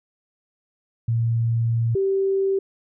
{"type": "tone pair in turn", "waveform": "sine", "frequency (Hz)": [115.5, 388.5], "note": ["A#2", "G4"], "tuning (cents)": [-16, -16], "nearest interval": "octave + major sixth", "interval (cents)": 2100, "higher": "second", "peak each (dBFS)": -18, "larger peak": "neither", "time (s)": [[1.08, 1.95], [1.95, 2.59]], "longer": "first", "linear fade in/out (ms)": 5, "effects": []}